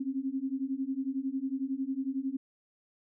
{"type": "beating tone pair", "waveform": "sine", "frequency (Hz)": [261.6, 272.6], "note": ["C4", "C#4"], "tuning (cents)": [0, -29], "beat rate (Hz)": 11, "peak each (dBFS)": [-34, -33], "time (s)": [0, 2.37], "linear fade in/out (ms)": 10, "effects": []}